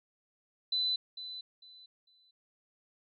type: tone with echo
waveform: sine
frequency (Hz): 4007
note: B7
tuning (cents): +24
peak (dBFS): -28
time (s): 0.72-0.96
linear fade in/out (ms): 5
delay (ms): 450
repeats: 3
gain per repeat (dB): -12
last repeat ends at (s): 2.31
effects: none